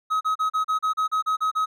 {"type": "tone bursts", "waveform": "triangle", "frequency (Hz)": 1272, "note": "D#6", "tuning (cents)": 38, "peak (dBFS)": -18, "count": 11, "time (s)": [0.1, 1.66], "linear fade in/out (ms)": 20, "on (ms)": 110, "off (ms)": 35, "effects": []}